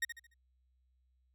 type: tone with echo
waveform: 40% pulse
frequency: 1864.7 Hz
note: A#6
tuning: in tune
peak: -30 dBFS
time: 0.02-0.05 s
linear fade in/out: 5 ms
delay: 73 ms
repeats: 4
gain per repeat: -9 dB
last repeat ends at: 0.342 s
effects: added 63 Hz sine -70 dBFS peak until 1.34 s